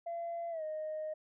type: tone with pitch glide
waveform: sine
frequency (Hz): 680 to 620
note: F5 to D#5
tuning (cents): -46 to -6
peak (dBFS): -35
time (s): 0.06-1.14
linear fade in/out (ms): 10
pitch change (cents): -160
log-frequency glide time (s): 0.5-0.63
effects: tanh soft clip ceiling -33 dBFS